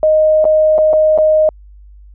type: tone with dropouts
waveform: sine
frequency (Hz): 621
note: D#5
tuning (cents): -3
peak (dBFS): -7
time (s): 0.03-1.49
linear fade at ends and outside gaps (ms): 1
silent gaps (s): 0.443-0.452 / 0.781-0.786 / 0.931-0.935 / 1.177-1.185
effects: added 50 Hz sine -36 dBFS peak until 2.14 s